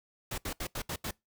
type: noise bursts at uneven times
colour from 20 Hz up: pink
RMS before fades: -36 dBFS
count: 6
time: 0.31-0.38 / 0.45-0.53 / 0.6-0.67 / 0.75-0.82 / 0.89-0.96 / 1.04-1.11 s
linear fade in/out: 5 ms
effects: noise-tail reverb RT60 0.2 s tail -24 dB re dry